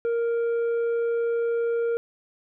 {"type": "tone with tanh clipping", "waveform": "sine", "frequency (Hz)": 466.2, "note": "A#4", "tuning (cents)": 0, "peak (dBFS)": -23, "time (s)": [0.05, 1.97], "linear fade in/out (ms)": 0, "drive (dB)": 5, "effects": []}